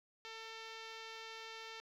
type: tone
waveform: 5% pulse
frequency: 447.9 Hz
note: A4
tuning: 31 cents sharp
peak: -35 dBFS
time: 0.25-1.8 s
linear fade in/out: 0 ms
effects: low-pass 5000 Hz 12 dB/octave + 12-bit